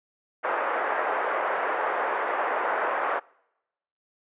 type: band-pass noise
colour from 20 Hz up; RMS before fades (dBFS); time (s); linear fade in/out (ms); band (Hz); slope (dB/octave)
pink; -27; 0.43-3.2; 20; 500 to 1700; 24
effects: noise-tail reverb RT60 0.9 s tail -26 dB re dry + resampled to 8000 Hz